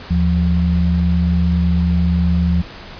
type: tone pair together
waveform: sine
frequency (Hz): 77.6 / 174.2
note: D#2 / F3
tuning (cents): -4 / -4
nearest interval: octave + major second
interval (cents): 1400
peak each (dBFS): -15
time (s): 0.1-2.62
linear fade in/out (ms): 10
effects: pink hiss -35 dBFS RMS until 2.99 s + resampled to 11025 Hz